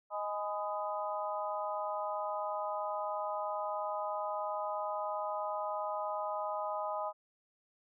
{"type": "harmonic tone with a mistuned harmonic", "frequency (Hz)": 207.7, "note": "G#3", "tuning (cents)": 0, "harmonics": [3, 4, 5, 6], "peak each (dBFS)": [-38, -39, -40, -41], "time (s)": [0.1, 7.13], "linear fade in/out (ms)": 50, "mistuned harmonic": 5, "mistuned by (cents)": -52, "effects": []}